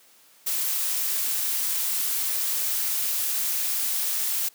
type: noise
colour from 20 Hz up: blue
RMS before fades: -26 dBFS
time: 0.46-4.49 s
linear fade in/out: 10 ms
effects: white hiss -56 dBFS RMS until 4.54 s + high-pass 200 Hz 12 dB/octave